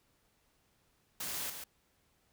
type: noise with echo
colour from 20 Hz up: white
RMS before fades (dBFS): -39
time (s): 1.2-1.5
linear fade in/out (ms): 5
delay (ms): 140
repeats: 1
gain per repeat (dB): -6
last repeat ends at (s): 1.64
effects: pink hiss -73 dBFS RMS until 2.32 s